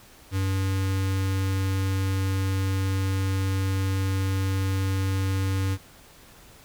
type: tone with notch filter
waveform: square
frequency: 95.9 Hz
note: G2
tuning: 37 cents flat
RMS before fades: -25 dBFS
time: 0.31-5.78 s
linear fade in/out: 50 ms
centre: 680 Hz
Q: 1.5
effects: pink hiss -51 dBFS RMS until 6.64 s